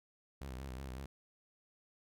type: tone with vibrato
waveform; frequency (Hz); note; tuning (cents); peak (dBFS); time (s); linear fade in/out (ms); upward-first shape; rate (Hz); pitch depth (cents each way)
sawtooth; 65.41; C2; 0; -39; 0.41-1.06; 5; sine; 5.4; 93
effects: none